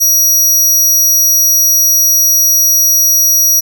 sawtooth tone, 5760 Hz, F#8, 47 cents flat, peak -4 dBFS, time 0-3.61 s, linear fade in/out 20 ms, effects none

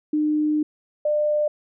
sine tone pair in turn, 303 / 598.9 Hz, D#4 / D5, -46 / +34 cents, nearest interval octave, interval 1180 cents, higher second, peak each -18 dBFS, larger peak neither, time 0.13-0.63 / 1.05-1.48 s, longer first, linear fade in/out 5 ms, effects none

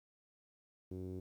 sawtooth tone with low-pass filter, 92.5 Hz, F#2, in tune, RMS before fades -44 dBFS, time 0.91-1.2 s, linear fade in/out 5 ms, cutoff 360 Hz, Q 3.4, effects 12-bit

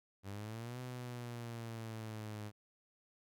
sawtooth exponential two-way sweep, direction up then down, 96.4 to 126.5 to 104.6 Hz, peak -39 dBFS, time 0.23-2.52 s, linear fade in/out 50 ms, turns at 0.8 s, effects none

